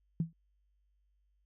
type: tone with exponential decay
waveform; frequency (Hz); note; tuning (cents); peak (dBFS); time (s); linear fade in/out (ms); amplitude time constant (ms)
sine; 164.1; E3; -8; -25; 0.2-0.33; 2; 28
effects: added 50 Hz sine -70 dBFS peak until 1.45 s